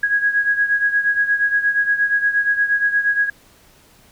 sine beating tone pair, 1652 / 1660.5 Hz, G#6 / G#6, -10 / -1 cents, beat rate 8.5 Hz, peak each -16 / -21 dBFS, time 0.03-3.3 s, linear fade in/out 5 ms, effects pink hiss -51 dBFS RMS until 4.11 s

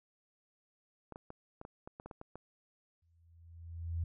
clicks, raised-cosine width 1 ms, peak -32 dBFS, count 11, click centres 1.123 / 1.159 / 1.304 / 1.614 / 1.651 / 1.875 / 1.999 / 2.06 / 2.112 / 2.214 / 2.356 s
sine tone with exponential growth, 83.8 Hz, E2, 29 cents sharp, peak -31 dBFS, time 3.02-4.04 s, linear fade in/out 5 ms, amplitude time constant 220 ms
effects none

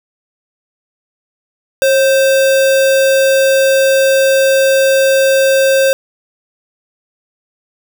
sine tone with sample-and-hold, 540 Hz, C#5, 45 cents flat, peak -7 dBFS, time 1.82-5.93 s, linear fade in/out 0 ms, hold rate 2100 Hz, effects none

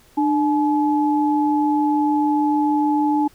sine tone pair together, 298.9 / 853.5 Hz, D4 / G#5, +31 / +47 cents, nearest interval octave + tritone, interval 1816 cents, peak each -17 / -20 dBFS, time 0.17-3.28 s, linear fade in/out 10 ms, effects pink hiss -53 dBFS RMS until 3.34 s

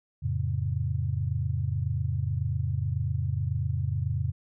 sine chord, F augmented, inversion none, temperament just, 87.31 / 109.13 / 136.42 Hz, F2 / A2 / C#3, 0 / -14 / -27 cents, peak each -30 dBFS, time 0.22-4.32 s, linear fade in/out 20 ms, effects none

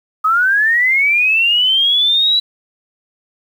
sine linear sweep, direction up, 1244.5 to 3951 Hz, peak -10 dBFS, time 0.24-2.4 s, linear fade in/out 10 ms, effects 7-bit

